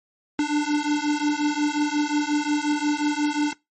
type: beating tone pair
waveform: square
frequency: 293.7 / 299.3 Hz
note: D4 / D4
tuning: 0 / +33 cents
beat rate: 5.6 Hz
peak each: -24 dBFS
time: 0.39-3.53 s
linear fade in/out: 2 ms
effects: noise-tail reverb RT60 0.2 s tail -22 dB re dry + MP3 32 kbps